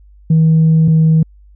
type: tone pair in turn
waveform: sine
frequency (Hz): 160 / 159.37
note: D#3 / D#3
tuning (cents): +49 / +42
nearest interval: unison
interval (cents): 7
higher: first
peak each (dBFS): -5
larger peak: neither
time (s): 0.3-0.88 / 0.88-1.23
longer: first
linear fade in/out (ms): 5
effects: tanh soft clip ceiling -4 dBFS + added 50 Hz sine -40 dBFS peak until 1.55 s